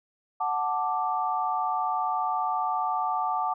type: chord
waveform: sine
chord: D major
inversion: first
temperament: equal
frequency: 740 / 880 / 1174.7 Hz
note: F#5 / A5 / D6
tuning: 0 / 0 / 0 cents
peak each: -29 dBFS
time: 0.4-3.54 s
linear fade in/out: 10 ms
effects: none